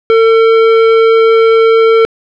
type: tone with hard clipping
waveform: sine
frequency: 450.8 Hz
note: A4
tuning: 42 cents sharp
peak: -6 dBFS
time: 0.1-2.05 s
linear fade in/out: 0 ms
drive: 13 dB
effects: low-pass 4000 Hz 12 dB/octave